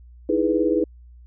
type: chord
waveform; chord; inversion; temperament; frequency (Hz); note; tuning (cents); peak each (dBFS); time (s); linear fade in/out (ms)
sine; E major seventh; third; equal; 311.1 / 329.6 / 415.3 / 493.9; D#4 / E4 / G#4 / B4; 0 / 0 / 0 / 0; -23; 0.29-0.84; 5
effects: added 60 Hz sine -43 dBFS peak until 1.26 s